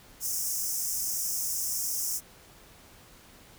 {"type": "high-pass noise", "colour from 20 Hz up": "pink", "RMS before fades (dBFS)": -31, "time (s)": [0.2, 2.21], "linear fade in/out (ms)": 50, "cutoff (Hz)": 5300, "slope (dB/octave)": 96, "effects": ["pink hiss -54 dBFS RMS until 3.58 s"]}